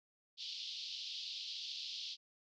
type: band-pass noise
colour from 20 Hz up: white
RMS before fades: -45 dBFS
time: 0.37-2.17 s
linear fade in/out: 50 ms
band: 3000 to 4900 Hz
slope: 48 dB/octave
effects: none